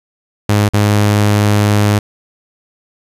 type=tone with dropouts; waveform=sawtooth; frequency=103.83 Hz; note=G#2; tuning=in tune; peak=-5 dBFS; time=0.49-1.99 s; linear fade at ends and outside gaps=5 ms; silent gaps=0.689-0.735 s; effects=resampled to 32000 Hz + 7-bit